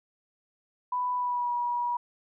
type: tone with pitch glide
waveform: sine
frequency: 992 to 964.9 Hz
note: B5 to B5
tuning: +7 to -41 cents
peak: -26 dBFS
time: 0.92-1.97 s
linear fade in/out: 5 ms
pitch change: -48 cents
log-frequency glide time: 1.15-1.52 s
effects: none